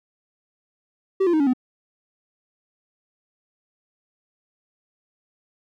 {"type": "tone with pitch steps", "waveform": "triangle", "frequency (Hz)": [384.4, 346.4, 312.2, 281.4, 253.6], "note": ["G4", "F4", "D#4", "C#4", "B3"], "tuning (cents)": [-34, -14, 6, 26, 46], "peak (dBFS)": -14, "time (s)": [1.2, 1.535], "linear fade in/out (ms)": 10, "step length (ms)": 67, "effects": []}